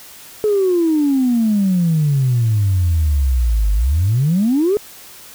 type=exponential two-way sweep; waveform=sine; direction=down then up; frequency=432.1 to 49 to 432.1 Hz; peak=-11 dBFS; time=0.44-4.77 s; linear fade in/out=0 ms; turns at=3.73 s; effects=tanh soft clip ceiling -8 dBFS + white hiss -39 dBFS RMS until 5.34 s